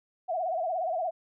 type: tone with vibrato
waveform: sine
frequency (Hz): 693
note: F5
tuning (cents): -14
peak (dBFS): -27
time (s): 0.28-1.11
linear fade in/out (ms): 20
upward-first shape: sine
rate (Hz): 17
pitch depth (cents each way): 140
effects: none